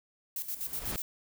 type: noise with tremolo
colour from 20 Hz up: violet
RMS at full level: -35 dBFS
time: 0.36-1.02 s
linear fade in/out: 2 ms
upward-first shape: square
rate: 8.1 Hz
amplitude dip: 70%
type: noise with exponential growth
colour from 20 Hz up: pink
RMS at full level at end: -35 dBFS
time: 0.36-0.96 s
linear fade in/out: 0 ms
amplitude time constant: 130 ms
effects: none